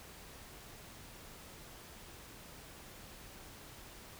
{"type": "silence", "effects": ["pink hiss -53 dBFS RMS until 4.19 s"]}